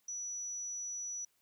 sine tone, 5900 Hz, F#8, 6 cents flat, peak -38 dBFS, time 0.08-1.25 s, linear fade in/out 5 ms, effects white hiss -75 dBFS RMS until 1.41 s

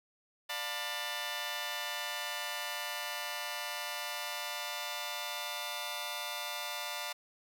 10% pulse chord, B half-diminished seventh, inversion first, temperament just, 592.7 / 711.2 / 889 / 987.8 Hz, D5 / F5 / A5 / B5, +16 / +31 / +18 / 0 cents, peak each -34 dBFS, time 0.49-7.13 s, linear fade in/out 10 ms, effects none

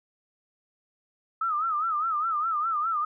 sine tone with vibrato, 1269 Hz, D#6, 34 cents sharp, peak -24 dBFS, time 1.41-3.05 s, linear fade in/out 5 ms, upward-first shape sine, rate 4.9 Hz, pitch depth 120 cents each way, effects none

